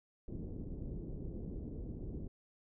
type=low-pass noise; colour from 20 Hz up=pink; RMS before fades=-43 dBFS; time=0.28-2.28 s; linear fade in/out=2 ms; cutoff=390 Hz; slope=24 dB/octave; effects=none